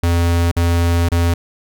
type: tone with dropouts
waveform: square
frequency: 85.4 Hz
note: F2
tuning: 38 cents flat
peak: -13 dBFS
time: 0.03-1.34 s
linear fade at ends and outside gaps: 5 ms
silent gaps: 0.515-0.565 / 1.088-1.117 s
effects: none